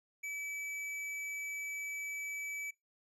square tone, 2298 Hz, D7, 38 cents flat, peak -39 dBFS, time 0.23-2.71 s, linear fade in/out 10 ms, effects noise-tail reverb RT60 0.2 s tail -23 dB re dry + low-pass 11000 Hz 12 dB/octave

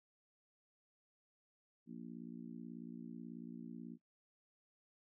harmonic tone, 58.27 Hz, A#1, in tune, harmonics 3 / 4 / 5 / 6, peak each -52 / -49 / -53 / -60 dBFS, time 1.86-3.98 s, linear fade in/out 50 ms, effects noise-tail reverb RT60 0.1 s tail -19 dB re dry

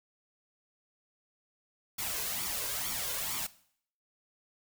white noise with flanger, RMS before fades -35 dBFS, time 1.98-3.47 s, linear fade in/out 10 ms, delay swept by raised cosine 0.88 to 1.98 ms, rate 2.2 Hz, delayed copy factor +0.6, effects noise-tail reverb RT60 0.6 s tail -18 dB re dry

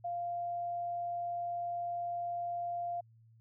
sine tone, 696 Hz, F5, 6 cents flat, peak -34 dBFS, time 0.04-3.01 s, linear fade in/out 10 ms, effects added 113 Hz sine -59 dBFS peak until 3.4 s

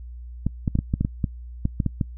clicks, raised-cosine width 5 ms, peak -9 dBFS, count 12, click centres 0.466 / 0.678 / 0.754 / 0.789 / 0.939 / 1.01 / 1.049 / 1.242 / 1.654 / 1.802 / 1.863 / 2.012 s, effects noise-tail reverb RT60 0.1 s tail -25 dB re dry + added 60 Hz sine -35 dBFS peak until 2.17 s

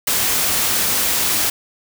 white noise, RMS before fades -18 dBFS, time 0.07-1.5 s, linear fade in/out 5 ms, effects none

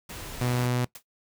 pink noise, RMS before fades -39 dBFS, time 0.09-0.67 s, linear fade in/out 5 ms
sawtooth tone, 123.47 Hz, B2, in tune, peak -20 dBFS, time 0.41-0.85 s, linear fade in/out 5 ms
white noise with exponential decay, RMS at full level -36 dBFS, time 0.95-1.03 s, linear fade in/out 5 ms, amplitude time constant 17 ms
effects noise-tail reverb RT60 0.1 s tail -19 dB re dry

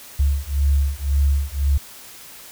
sine beating tone pair, 69.3 / 71.2 Hz, C#2 / C#2, 0 / +47 cents, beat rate 1.9 Hz, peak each -19 dBFS, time 0.19-1.78 s, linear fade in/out 10 ms, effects white hiss -41 dBFS RMS until 2.51 s

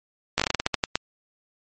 slowing click train, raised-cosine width 0.2 ms, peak -3 dBFS, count 12, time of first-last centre 0.38-0.955 s, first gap 16 ms, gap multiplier 1.22, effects MP3 32 kbps

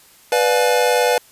square chord, B diminished seventh, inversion none, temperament just, 493.9 / 592.7 / 711.2 / 853.4 Hz, B4 / D5 / F5 / Ab5, 0 / +16 / +31 / +47 cents, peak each -17 / -22 / -22 / -22 dBFS, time 0.32-1.18 s, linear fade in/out 2 ms, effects white hiss -49 dBFS RMS until 1.31 s + resampled to 32000 Hz

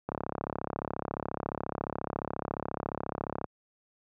click train, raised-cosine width 1 ms, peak -18 dBFS, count 116, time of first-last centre 0.09-3.443 s, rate 34.3 Hz, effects high-pass 80 Hz 12 dB/octave

